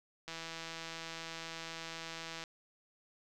click train, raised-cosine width 0.2 ms, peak -26 dBFS, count 355, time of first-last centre 0.28-2.439 s, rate 164 Hz, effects none

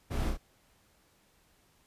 brown noise with echo, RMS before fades -32 dBFS, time 0.1-0.31 s, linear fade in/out 20 ms, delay 33 ms, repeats 2, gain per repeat -3 dB, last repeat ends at 0.376 s, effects pink hiss -67 dBFS RMS until 1.86 s + resampled to 32000 Hz

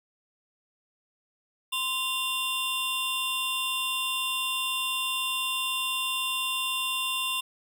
square tone cluster, 1042 / 2790 / 3550 Hz, C6 / F7 / A7, -7 / -2 / +15 cents, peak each -35 / -31 / -32 dBFS, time 1.72-7.41 s, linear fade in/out 10 ms, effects none

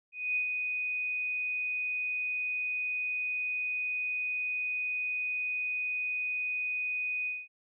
sine tone with ADSR envelope, 2489 Hz, D#7, in tune, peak -26 dBFS, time 0.12-7.48 s, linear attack 240 ms, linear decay 99 ms, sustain -4 dB, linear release 210 ms, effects none

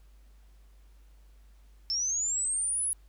sine linear sweep, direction up, 5274 to 10548 Hz, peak -27 dBFS, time 1.9-2.93 s, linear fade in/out 0 ms, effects added 50 Hz sine -53 dBFS peak until 3.08 s + pink hiss -69 dBFS RMS until 3.08 s

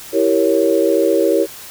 sine chord, E diminished seventh, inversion none, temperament equal, 329.6 / 392 / 466.2 / 554.4 Hz, E4 / G4 / Bb4 / Db5, 0 / 0 / 0 / 0 cents, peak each -17 dBFS, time 0.12-1.47 s, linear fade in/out 50 ms, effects white hiss -35 dBFS RMS until 1.7 s

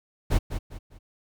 brown noise with echo, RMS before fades -20 dBFS, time 0.3-0.39 s, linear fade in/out 20 ms, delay 200 ms, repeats 3, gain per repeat -9 dB, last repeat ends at 0.99 s, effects none

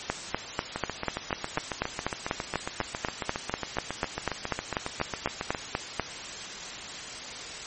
two click trains, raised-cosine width 0.5 ms, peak -14 / -10 dBFS, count 36 / 25, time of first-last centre 0.76-5.548 / 0.1-5.997 s, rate 7.31 / 4.07 Hz, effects white hiss -38 dBFS RMS until 7.66 s + MP3 32 kbps

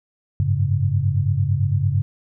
sine chord, F# suspended second, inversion none, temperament equal with one note detuned, 94.93 / 103.83 / 138.59 Hz, F#2 / G#2 / C#3, +45 / 0 / 0 cents, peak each -21 dBFS, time 0.4-2.02 s, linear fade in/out 0 ms, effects none

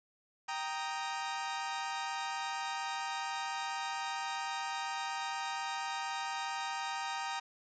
sawtooth chord, Eb major, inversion first, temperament equal, 784 / 932.3 / 1244.5 Hz, G5 / Bb5 / Eb6, 0 / 0 / 0 cents, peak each -36 / -35 / -39 dBFS, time 0.48-7.4 s, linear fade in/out 10 ms, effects resampled to 16000 Hz + 10-bit

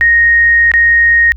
sine tone with dropouts, 1864.7 Hz, A#6, in tune, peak -5 dBFS, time 0.01-1.32 s, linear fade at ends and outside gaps 0 ms, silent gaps 0.716-0.738 s, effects added 60 Hz sine -25 dBFS peak until 1.36 s

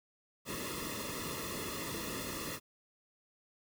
pink noise with comb filter, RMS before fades -40 dBFS, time 0.45-2.6 s, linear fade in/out 50 ms, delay 1.3 ms, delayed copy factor -1, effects none

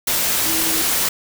sine tone in noise, 322.9 Hz, E4, 36 cents flat, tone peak -26 dBFS, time 0.46-0.82 s, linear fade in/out 5 ms, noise white, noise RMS -19 dBFS, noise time 0.07-1.09 s, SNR -10 dB, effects none

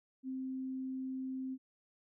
sine tone, 261.6 Hz, C4, in tune, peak -37 dBFS, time 0.23-1.58 s, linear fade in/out 50 ms, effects none

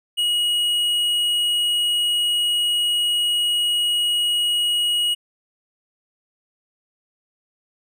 triangle tone with tanh clipping, 2900 Hz, F#7, 35 cents flat, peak -19 dBFS, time 0.17-5.15 s, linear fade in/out 20 ms, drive 12 dB, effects none

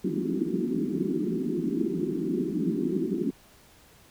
white band-pass noise, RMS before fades -28 dBFS, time 0.04-3.31 s, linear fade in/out 10 ms, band 160 to 390 Hz, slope 96 dB/octave, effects pink hiss -56 dBFS RMS until 4.1 s

